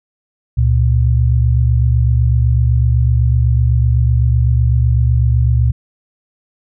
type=tone pair together; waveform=sine; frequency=70.2 / 118.14 Hz; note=C#2 / A#2; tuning=+22 / +24 cents; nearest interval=major sixth; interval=902 cents; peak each=-12 dBFS; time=0.57-5.72 s; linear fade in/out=10 ms; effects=none